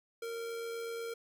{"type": "tone with amplitude modulation", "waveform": "square", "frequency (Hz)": 461.8, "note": "A#4", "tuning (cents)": -16, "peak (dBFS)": -37, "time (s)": [0.22, 1.14], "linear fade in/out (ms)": 5, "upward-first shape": "sine", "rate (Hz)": 88.2, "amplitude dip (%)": 30, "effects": []}